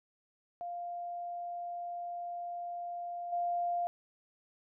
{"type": "tone with level steps", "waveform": "sine", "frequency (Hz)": 698.5, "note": "F5", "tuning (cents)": 0, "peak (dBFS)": [-37, -30], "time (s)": [0.61, 3.87], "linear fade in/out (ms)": 0, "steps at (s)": 3.32, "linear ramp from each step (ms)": 10, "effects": []}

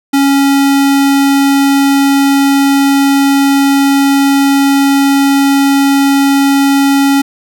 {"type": "tone", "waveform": "square", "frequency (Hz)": 277.2, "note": "C#4", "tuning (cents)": 0, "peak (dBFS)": -7, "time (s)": [0.13, 7.22], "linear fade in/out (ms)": 10, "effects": []}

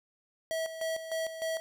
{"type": "tone with tremolo", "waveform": "square", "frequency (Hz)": 648, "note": "E5", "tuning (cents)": -30, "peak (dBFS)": -31, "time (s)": [0.51, 1.6], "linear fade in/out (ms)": 0, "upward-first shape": "square", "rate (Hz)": 3.3, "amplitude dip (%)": 65, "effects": []}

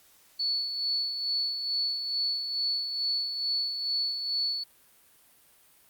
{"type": "tone with tremolo", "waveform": "sine", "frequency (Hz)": 4434, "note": "C#8", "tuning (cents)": 0, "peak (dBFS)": -25, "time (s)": [0.39, 4.64], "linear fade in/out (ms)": 10, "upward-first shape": "sine", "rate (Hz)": 2.3, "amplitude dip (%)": 50, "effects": ["white hiss -60 dBFS RMS until 5.89 s", "Opus 48 kbps"]}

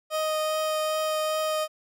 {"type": "tone with vibrato", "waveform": "30% pulse", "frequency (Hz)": 622.3, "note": "D#5", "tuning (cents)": 0, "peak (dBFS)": -22, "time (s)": [0.1, 1.68], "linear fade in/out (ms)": 50, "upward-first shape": "triangle", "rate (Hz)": 2.5, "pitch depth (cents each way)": 9, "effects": []}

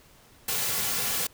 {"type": "noise with comb filter", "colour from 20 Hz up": "white", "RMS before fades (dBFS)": -28, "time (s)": [0.48, 1.27], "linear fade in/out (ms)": 5, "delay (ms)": 3.2, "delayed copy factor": -0.5, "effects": ["pink hiss -56 dBFS RMS until 1.33 s"]}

